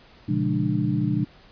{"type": "tone cluster", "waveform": "sine", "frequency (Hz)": [119.2, 140.4, 171.8, 205.5, 298.1], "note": ["A#2", "C#3", "F3", "G#3", "D4"], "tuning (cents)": [39, 22, -28, -18, 26], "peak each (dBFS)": -27, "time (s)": [0.28, 1.25], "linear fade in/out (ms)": 10, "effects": ["pink hiss -52 dBFS RMS until 1.51 s", "resampled to 11025 Hz"]}